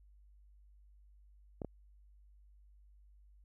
clicks, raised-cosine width 2 ms, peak -26 dBFS, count 2, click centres 1.618 / 1.647 s, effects added 50 Hz sine -59 dBFS peak until 3.44 s

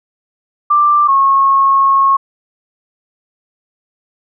sine tone pair in turn, 1180 / 1091.6 Hz, D6 / C#6, +8 / -27 cents, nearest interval minor second, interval 135 cents, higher first, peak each -7 dBFS, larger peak neither, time 0.7-1.08 / 1.08-2.17 s, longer second, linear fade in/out 10 ms, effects none

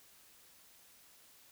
silence, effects white hiss -62 dBFS RMS until 1.51 s

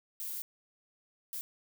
violet noise bursts at uneven times, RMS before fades -39 dBFS, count 2, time 0.2-0.42 / 1.33-1.41 s, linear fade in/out 0 ms, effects none

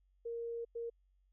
sine tone bursts at uneven times, 466.2 Hz, A#4, in tune, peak -38 dBFS, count 2, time 0.25-0.65 / 0.75-0.9 s, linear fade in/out 10 ms, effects added 47 Hz sine -69 dBFS peak until 1.32 s

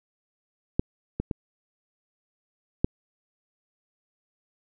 clicks, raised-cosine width 3 ms, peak -8 / -14 / -15 / -7 dBFS, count 4, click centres 0.795 / 1.2 / 1.312 / 2.845 s, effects none

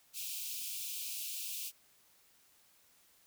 white high-pass noise, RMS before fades -41 dBFS, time 0.13-1.72 s, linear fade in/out 50 ms, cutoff 2400 Hz, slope 96 dB/octave, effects white hiss -67 dBFS RMS until 3.26 s

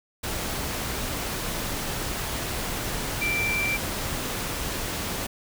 sine tone in noise, 2349 Hz, D7, in tune, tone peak -24 dBFS, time 3.21-3.77 s, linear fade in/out 10 ms, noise pink, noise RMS -30 dBFS, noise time 0.23-5.27 s, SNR +3 dB, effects none

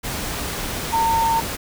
sine tone in noise, 910 Hz, A#5, 42 cents flat, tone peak -16 dBFS, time 0.92-1.41 s, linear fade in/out 20 ms, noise pink, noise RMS -27 dBFS, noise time 0.03-1.57 s, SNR +8 dB, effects none

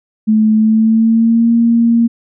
sine tone with pitch glide, 216.9 to 232.5 Hz, A3 to A#3, -25 to -4 cents, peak -7 dBFS, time 0.27-2.08 s, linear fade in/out 20 ms, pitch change +121 cents, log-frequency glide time 0.55-1.51 s, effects none

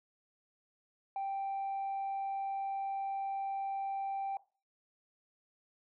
sine tone, 784 Hz, G5, in tune, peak -32 dBFS, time 1.16-4.37 s, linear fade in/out 2 ms, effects noise-tail reverb RT60 0.3 s tail -17 dB re dry + tanh soft clip ceiling -32 dBFS

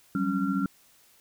sine tone cluster, 181.2 / 195.4 / 276.2 / 1374 Hz, F#3 / G3 / C#4 / F6, -36 / -5 / -6 / -29 cents, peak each -33 / -28 / -28 / -34 dBFS, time 0.15-0.66 s, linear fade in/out 2 ms, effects white hiss -60 dBFS RMS until 1.2 s

